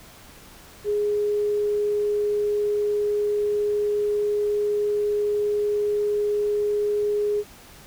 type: tone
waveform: sine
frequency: 415.3 Hz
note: G#4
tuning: in tune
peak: -20 dBFS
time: 0.84-7.44 s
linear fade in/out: 50 ms
effects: pink hiss -47 dBFS RMS until 7.86 s